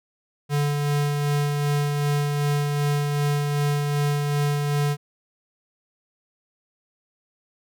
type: tone with tremolo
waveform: square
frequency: 145.3 Hz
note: D3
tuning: 18 cents flat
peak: -20 dBFS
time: 0.49-4.97 s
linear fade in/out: 50 ms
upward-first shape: sine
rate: 2.6 Hz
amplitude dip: 30%
effects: none